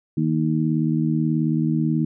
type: harmonic tone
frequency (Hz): 78.5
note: D#2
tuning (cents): +16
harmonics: 2 / 3 / 4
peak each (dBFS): -21 / -23 / -24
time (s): 0.17-2.05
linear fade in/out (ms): 5
effects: none